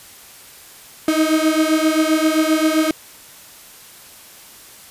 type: beating tone pair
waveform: 35% pulse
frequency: 311.1 / 318.7 Hz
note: D#4 / D#4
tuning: 0 / +42 cents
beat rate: 7.6 Hz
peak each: -15 / -16 dBFS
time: 1.08-2.91 s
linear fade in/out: 2 ms
effects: white hiss -42 dBFS RMS until 4.9 s + resampled to 32000 Hz